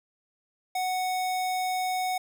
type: tone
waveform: square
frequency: 740 Hz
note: F#5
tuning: in tune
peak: -27 dBFS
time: 0.75-2.18 s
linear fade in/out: 5 ms
effects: none